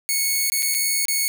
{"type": "tone with dropouts", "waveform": "5% pulse", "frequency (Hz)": 2209, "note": "C#7", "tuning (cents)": -7, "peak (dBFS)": -9, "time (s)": [0.09, 1.28], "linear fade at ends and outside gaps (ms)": 0, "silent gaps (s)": [[0.5, 0.52], [0.623, 0.628], [0.743, 0.748], [1.054, 1.083]], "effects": []}